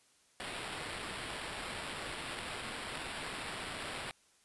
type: noise with sample-and-hold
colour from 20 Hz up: white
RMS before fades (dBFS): -42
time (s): 0.4-4.11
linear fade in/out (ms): 0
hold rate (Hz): 6300
effects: white hiss -68 dBFS RMS until 4.44 s + resampled to 24000 Hz